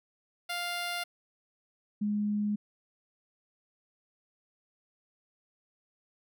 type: tone pair in turn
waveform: 10% pulse / sine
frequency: 700 / 208.1 Hz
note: F5 / G#3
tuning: +4 / +4 cents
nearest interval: octave + major sixth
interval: 2100 cents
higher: first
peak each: -24 / -27 dBFS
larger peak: first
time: 0.49-1.04 / 2.01-2.56 s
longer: neither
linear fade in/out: 10 ms
effects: none